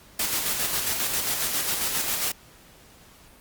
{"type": "noise with tremolo", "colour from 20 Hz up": "white", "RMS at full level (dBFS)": -25, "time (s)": [0.19, 2.32], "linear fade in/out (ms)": 5, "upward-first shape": "square", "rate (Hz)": 7.4, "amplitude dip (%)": 35, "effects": ["pink hiss -52 dBFS RMS until 3.4 s", "Opus 48 kbps"]}